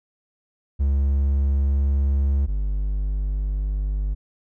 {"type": "tone pair in turn", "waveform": "triangle", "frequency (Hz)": [69.3, 49.79], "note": ["C#2", "G1"], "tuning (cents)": [0, 28], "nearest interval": "tritone", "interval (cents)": 572, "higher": "first", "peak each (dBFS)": [-15, -19], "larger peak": "first", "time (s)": [[0.79, 2.47], [2.47, 4.15]], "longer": "neither", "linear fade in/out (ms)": 20, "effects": []}